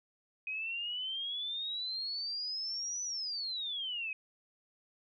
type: exponential two-way sweep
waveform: sine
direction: up then down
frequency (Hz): 2505 to 6000 to 2505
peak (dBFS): -35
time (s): 0.47-4.13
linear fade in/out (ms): 2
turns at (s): 3.03
effects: none

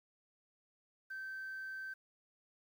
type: tone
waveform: sine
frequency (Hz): 1550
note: G6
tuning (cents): -20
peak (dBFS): -40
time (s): 1.1-1.94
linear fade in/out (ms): 10
effects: tanh soft clip ceiling -39 dBFS + 11-bit

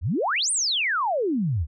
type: exponential two-way sweep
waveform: sine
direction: up then down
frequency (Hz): 67.5 to 9470 to 67.5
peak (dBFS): -21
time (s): 0.01-1.67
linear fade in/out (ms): 50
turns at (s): 0.51
effects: none

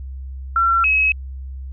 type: tone pair in turn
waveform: sine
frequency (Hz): 1357 / 2562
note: E6 / E7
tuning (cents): +50 / -50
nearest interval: major seventh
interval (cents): 1100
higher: second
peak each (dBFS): -13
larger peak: neither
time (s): 0.56-0.84 / 0.84-1.12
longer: neither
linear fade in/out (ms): 2
effects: added 66 Hz sine -28 dBFS peak until 1.72 s

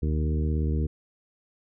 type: harmonic tone with a mistuned harmonic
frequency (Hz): 76.8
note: D#2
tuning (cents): -22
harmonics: 1 / 2 / 3 / 4 / 5 / 6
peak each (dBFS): -24 / -30 / -34 / -36 / -38 / -40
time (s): 0.02-0.87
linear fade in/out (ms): 10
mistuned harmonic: 1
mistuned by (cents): -39
effects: none

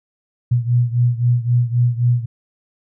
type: beating tone pair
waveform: sine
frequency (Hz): 120 / 123.8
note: B2 / B2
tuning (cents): -49 / +5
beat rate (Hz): 3.8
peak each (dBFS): -15 / -18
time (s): 0.51-2.26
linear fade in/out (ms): 10
effects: none

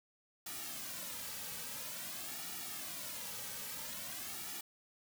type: noise with flanger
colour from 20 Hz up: white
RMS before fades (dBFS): -44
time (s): 0.46-4.61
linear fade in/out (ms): 5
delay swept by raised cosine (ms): 1.9 to 2.9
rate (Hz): 0.49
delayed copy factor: -0.75
effects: none

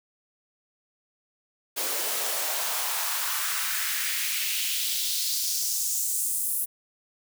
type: noise with high-pass filter sweep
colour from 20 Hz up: white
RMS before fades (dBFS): -28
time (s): 1.76-6.66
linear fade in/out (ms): 20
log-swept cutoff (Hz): 380 to 11000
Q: 2
effects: none

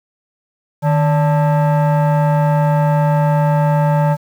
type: tone with frequency modulation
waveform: sine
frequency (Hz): 152.9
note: D#3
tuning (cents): -30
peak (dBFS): -8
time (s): 0.82-4.17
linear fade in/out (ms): 50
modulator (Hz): 731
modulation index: 0.8
effects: tanh soft clip ceiling -10 dBFS + 7-bit

